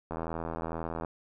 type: click train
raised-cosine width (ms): 1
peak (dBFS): -21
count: 78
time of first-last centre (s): 0.11-1.048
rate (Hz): 82.1
effects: none